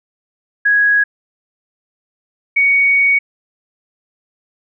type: tone pair in turn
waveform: sine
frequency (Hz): 1661.2 / 2237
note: G#6 / C#7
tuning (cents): 0 / +15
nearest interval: perfect fourth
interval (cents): 515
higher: second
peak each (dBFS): -9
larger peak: neither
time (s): 0.65-1.04 / 2.56-3.19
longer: second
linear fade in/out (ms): 10
effects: none